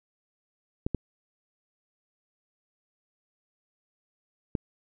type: clicks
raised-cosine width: 3 ms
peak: -14 dBFS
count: 3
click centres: 0.865 / 0.947 / 4.552 s
effects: none